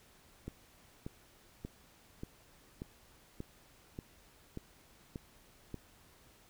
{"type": "click train", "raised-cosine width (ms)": 3, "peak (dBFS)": -28, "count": 10, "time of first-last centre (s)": [0.48, 5.743], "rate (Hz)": 1.71, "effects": ["pink hiss -63 dBFS RMS until 6.49 s"]}